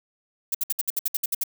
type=noise bursts; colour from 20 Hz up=violet; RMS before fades=-24 dBFS; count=11; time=0.52-1.437 s; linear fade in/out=5 ms; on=27 ms; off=62 ms; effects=none